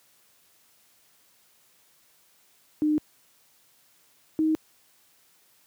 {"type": "tone pair in turn", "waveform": "sine", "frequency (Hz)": [303.4, 314.4], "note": ["D#4", "D#4"], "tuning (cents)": [-44, 18], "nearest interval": "minor second", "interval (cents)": 62, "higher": "second", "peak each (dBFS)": -20, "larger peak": "neither", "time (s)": [[2.82, 2.98], [4.39, 4.55]], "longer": "neither", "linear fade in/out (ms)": 0, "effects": ["white hiss -62 dBFS RMS until 5.66 s", "high-pass 80 Hz 12 dB/octave"]}